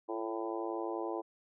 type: harmonic tone with a mistuned harmonic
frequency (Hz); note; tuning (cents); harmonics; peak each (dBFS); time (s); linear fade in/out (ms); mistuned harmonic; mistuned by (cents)
111.2; A2; +19; 3 / 4 / 5 / 6 / 7 / 8 / 9; -38 / -41 / -43 / -45 / -43 / -47 / -45; 0.08-1.22; 20; 3; +34
effects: none